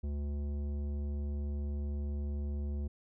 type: tone with tanh clipping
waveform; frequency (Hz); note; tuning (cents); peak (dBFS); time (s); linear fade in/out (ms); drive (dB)
sine; 72.2; D2; -29; -35; 0.03-2.88; 10; 13
effects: none